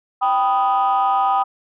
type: chord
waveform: sine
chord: G augmented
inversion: none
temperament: equal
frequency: 784 / 987.8 / 1244.5 Hz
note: G5 / B5 / D#6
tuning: 0 / 0 / 0 cents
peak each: -16 / -20 / -19 dBFS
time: 0.21-1.44 s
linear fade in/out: 20 ms
effects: tanh soft clip ceiling -9 dBFS